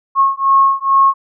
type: beating tone pair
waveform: sine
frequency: 1088 / 1090.3 Hz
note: C#6 / C#6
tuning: -33 / -29 cents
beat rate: 2.3 Hz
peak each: -12 dBFS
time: 0.15-1.14 s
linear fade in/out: 50 ms
effects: none